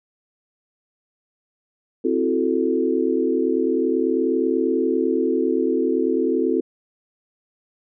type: chord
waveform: sine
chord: F# half-diminished seventh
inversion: second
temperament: equal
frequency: 261.6 / 329.6 / 370 / 440 Hz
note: C4 / E4 / F#4 / A4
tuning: 0 / 0 / 0 / 0 cents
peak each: -23 dBFS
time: 2.04-6.61 s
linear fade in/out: 10 ms
effects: none